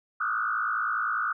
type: tone with frequency modulation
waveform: sine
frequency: 1342 Hz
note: E6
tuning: 31 cents sharp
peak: -25 dBFS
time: 0.2-1.33 s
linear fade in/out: 10 ms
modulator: 55 Hz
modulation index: 3
effects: none